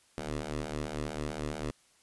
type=ring-modulated tone; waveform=10% pulse; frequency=75.7 Hz; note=D#2; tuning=47 cents flat; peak=-23 dBFS; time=0.18-1.71 s; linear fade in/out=0 ms; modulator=187 Hz; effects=white hiss -65 dBFS RMS until 2.02 s + resampled to 24000 Hz